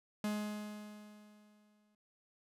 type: tone with exponential decay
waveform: 45% pulse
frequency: 210 Hz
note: G#3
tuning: 19 cents sharp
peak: -33 dBFS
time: 0.24-1.95 s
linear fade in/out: 2 ms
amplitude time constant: 370 ms
effects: resampled to 32000 Hz